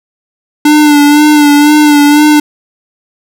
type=tone with vibrato; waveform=square; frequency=295.6 Hz; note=D4; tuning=11 cents sharp; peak=-3 dBFS; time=0.65-2.4 s; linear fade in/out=5 ms; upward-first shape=sine; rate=2 Hz; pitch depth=36 cents each way; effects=none